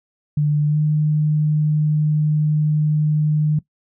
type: tone with pitch glide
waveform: sine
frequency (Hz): 148.6 to 151.99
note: D3 to D#3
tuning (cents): +21 to -40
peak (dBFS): -14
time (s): 0.37-3.59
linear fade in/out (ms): 5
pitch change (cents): +39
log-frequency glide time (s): 0.66-0.78
effects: noise-tail reverb RT60 0.1 s tail -19 dB re dry